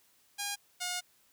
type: tone pair in turn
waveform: 5% pulse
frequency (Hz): 812 / 718.1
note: G#5 / F5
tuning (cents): -39 / +48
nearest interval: major second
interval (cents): 213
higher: first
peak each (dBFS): -22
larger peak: neither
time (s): 0.38-0.56 / 0.8-1.01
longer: second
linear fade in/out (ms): 20
effects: white hiss -67 dBFS RMS until 1.32 s